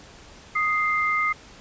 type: tone pair together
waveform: sine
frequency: 1244.5 / 2093 Hz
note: D#6 / C7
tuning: 0 / 0 cents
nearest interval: major sixth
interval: 900 cents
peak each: -23 dBFS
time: 0.55-1.33 s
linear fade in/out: 10 ms
effects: pink hiss -47 dBFS RMS until 1.6 s + resampled to 16000 Hz